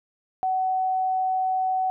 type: tone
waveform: sine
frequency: 751 Hz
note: F#5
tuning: 26 cents sharp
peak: -21 dBFS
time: 0.43-1.9 s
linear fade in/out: 0 ms
effects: none